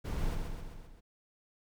brown noise with echo, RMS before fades -34 dBFS, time 0.04-0.36 s, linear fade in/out 20 ms, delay 130 ms, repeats 5, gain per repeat -4 dB, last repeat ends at 1.01 s, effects none

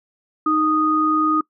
sine tone pair together, 310 / 1240 Hz, D#4 / D#6, -6 / -6 cents, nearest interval 2 octaves, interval 2400 cents, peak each -19 / -17 dBFS, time 0.46-1.41 s, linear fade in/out 5 ms, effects noise-tail reverb RT60 0.1 s tail -22 dB re dry

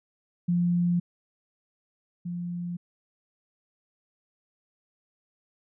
sine tone pair in turn, 174.61 / 174.61 Hz, F3 / F3, 0 / 0 cents, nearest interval unison, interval 0 cents, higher neither, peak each -21 / -30 dBFS, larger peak first, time 0.48-1 / 2.25-2.77 s, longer neither, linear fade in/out 10 ms, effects none

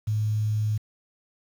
sine tone with quantisation, 107.3 Hz, A2, 43 cents flat, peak -22 dBFS, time 0.07-0.78 s, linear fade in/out 10 ms, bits 8, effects none

